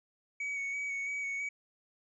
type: tone with vibrato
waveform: triangle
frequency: 2246 Hz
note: C#7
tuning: 22 cents sharp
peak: -32 dBFS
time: 0.4-1.49 s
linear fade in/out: 5 ms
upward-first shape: square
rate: 3 Hz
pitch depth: 18 cents each way
effects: resampled to 22050 Hz